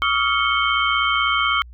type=tone cluster; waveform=sine; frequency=1140 / 1256 / 1388 / 2204 / 3121 Hz; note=C#6 / D#6 / F6 / C#7 / G7; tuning=+48 / +16 / -11 / -11 / -8 cents; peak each=-23 dBFS; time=0.02-1.62 s; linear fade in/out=0 ms; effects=added 60 Hz sine -38 dBFS peak until 1.73 s